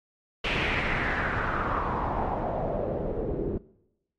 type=noise with low-pass filter sweep; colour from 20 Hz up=pink; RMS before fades=-29 dBFS; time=0.44-3.58 s; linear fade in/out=5 ms; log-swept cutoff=2800 to 360 Hz; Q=3.8; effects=noise-tail reverb RT60 0.9 s tail -21 dB re dry + AAC 32 kbps